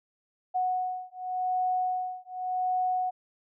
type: beating tone pair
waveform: sine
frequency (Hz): 736 / 736.88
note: F#5 / F#5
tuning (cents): -9 / -7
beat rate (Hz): 0.88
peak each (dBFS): -30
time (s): 0.54-3.11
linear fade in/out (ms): 20
effects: none